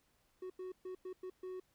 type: tone bursts at uneven times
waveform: triangle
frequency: 370 Hz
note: F#4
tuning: in tune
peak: -40 dBFS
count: 6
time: 0.42-0.5 / 0.59-0.72 / 0.85-0.95 / 1.05-1.13 / 1.23-1.3 / 1.43-1.6 s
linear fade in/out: 5 ms
effects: pink hiss -75 dBFS RMS until 1.74 s